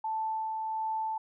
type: tone with tremolo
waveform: sine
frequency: 880 Hz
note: A5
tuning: in tune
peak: -29 dBFS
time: 0.04-1.18 s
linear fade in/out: 5 ms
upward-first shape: sine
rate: 1.4 Hz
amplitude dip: 25%
effects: none